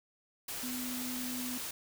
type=tone in noise; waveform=sine; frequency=250 Hz; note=B3; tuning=21 cents sharp; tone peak=-38 dBFS; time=0.63-1.58 s; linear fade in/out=5 ms; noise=white; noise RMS=-40 dBFS; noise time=0.48-1.71 s; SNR=-1 dB; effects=none